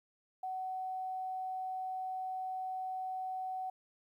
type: tone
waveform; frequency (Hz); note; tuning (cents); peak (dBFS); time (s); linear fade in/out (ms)
sine; 750; F#5; +23; -36; 0.43-3.7; 5
effects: 12-bit